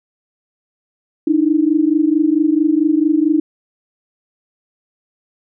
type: tone pair together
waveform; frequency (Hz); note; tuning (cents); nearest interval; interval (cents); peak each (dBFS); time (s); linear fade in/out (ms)
sine; 297.4 / 321.9; D4 / E4; +22 / -41; minor second; 137; -14; 1.27-3.4; 5
effects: none